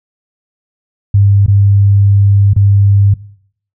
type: tone with dropouts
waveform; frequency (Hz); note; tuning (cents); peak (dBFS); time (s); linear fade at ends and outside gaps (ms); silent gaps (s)
sine; 100; G2; +35; -4; 1.14-3.14; 5; 1.463-1.48 / 2.535-2.562
effects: noise-tail reverb RT60 0.6 s tail -20 dB re dry